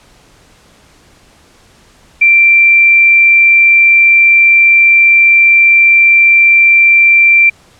sine tone, 2355 Hz, D7, 4 cents sharp, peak -3 dBFS, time 2.21-7.5 s, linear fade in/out 10 ms, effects pink hiss -45 dBFS RMS until 7.79 s + low-pass 9000 Hz 12 dB/octave

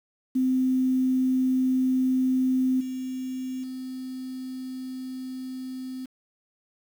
sine tone with level steps, 258.3 Hz, C4, 22 cents flat, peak -20 / -29 / -32 dBFS, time 0.35-6.06 s, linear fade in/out 10 ms, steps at 2.8 / 3.63 s, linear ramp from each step 10 ms, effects 8-bit

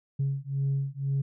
sine beating tone pair, 136.8 / 138.8 Hz, C#3 / C#3, -23 / +3 cents, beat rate 2 Hz, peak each -28 dBFS, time 0.19-1.22 s, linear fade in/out 10 ms, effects tanh soft clip ceiling -21 dBFS

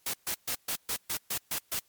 white noise bursts, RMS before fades -32 dBFS, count 9, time 0.06-1.793 s, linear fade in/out 5 ms, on 77 ms, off 130 ms, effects white hiss -67 dBFS RMS until 1.88 s + MP3 96 kbps

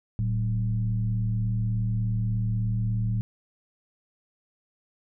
sine tone with frequency modulation, 112.1 Hz, A2, 33 cents sharp, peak -23 dBFS, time 0.19-3.21 s, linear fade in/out 0 ms, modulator 76.6 Hz, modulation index 0.62, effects none

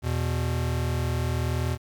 square tone pair together, 81.6 / 122.26 Hz, E2 / B2, -17 / -17 cents, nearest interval perfect fifth, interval 700 cents, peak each -28 dBFS, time 0.02-1.78 s, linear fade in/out 50 ms, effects 10-bit

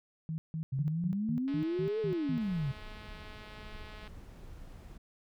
sine tone bursts, 159.9 Hz, D#3, 48 cents sharp, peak -33 dBFS, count 9, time 0.29-2.38 s, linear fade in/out 0 ms, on 90 ms, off 160 ms
sine exponential two-way sweep, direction up then down, 129.3 to 449.5 to 129.3 Hz, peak -30 dBFS, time 0.72-2.72 s, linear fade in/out 10 ms, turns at 2 s
click train, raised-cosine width 0.3 ms, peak -35 dBFS, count 554, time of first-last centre 1.48-4.076 s, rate 213 Hz
brown noise, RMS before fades -48 dBFS, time 2.4-4.98 s, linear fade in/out 10 ms
effects none

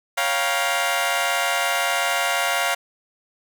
15% pulse chord, G half-diminished seventh, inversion second, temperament equal with one note detuned, 554.4 / 698.5 / 784 / 951.9 Hz, Db5 / F5 / G5 / Bb5, 0 / 0 / 0 / +36 cents, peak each -21 / -16 / -22 / -21 dBFS, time 0.17-2.75 s, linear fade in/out 10 ms, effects none

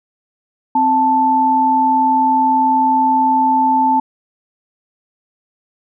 sine tone pair together, 261.6 / 879.9 Hz, C4 / A5, 0 / 0 cents, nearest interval octave + major sixth, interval 2100 cents, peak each -18 / -11 dBFS, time 0.75-4 s, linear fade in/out 5 ms, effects none

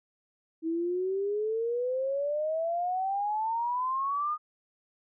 sine exponential sweep, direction up, 319.8 to 1236 Hz, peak -27 dBFS, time 0.62-4.38 s, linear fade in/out 50 ms, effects none

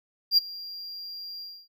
triangle tone with ADSR envelope, 4772 Hz, D8, 27 cents sharp, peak -13 dBFS, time 0.31-1.68 s, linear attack 65 ms, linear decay 18 ms, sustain -22 dB, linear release 270 ms, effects none

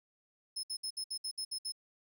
30% pulse tone bursts, 5190 Hz, E8, 28 cents flat, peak -32 dBFS, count 9, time 0.56-1.722 s, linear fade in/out 10 ms, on 74 ms, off 62 ms, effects none

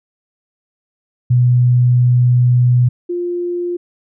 sine tone pair in turn, 123.47 / 350.9 Hz, B2 / F4, 0 / +8 cents, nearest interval octave + tritone, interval 1808 cents, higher second, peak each -8 / -17 dBFS, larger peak first, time 1.3-2.89 / 3.09-3.77 s, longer first, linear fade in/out 10 ms, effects none

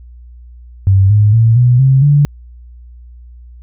sine tone with pitch steps, 96.6 / 104.74 / 113.56 / 123.12 / 133.49 / 144.74 Hz, G2 / G#2 / A#2 / B2 / C3 / D3, -25 / +15 / -45 / -5 / +35 / -25 cents, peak -5 dBFS, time 0.87-2.25 s, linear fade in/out 0 ms, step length 230 ms, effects added 60 Hz sine -33 dBFS peak until 3.62 s

